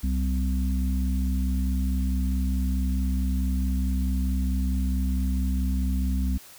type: harmonic tone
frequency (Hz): 64.6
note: C2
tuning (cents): -21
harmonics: 1 / 3 / 4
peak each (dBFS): -23 / -30 / -33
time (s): 0.03-6.38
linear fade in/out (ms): 10
effects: white hiss -48 dBFS RMS until 6.58 s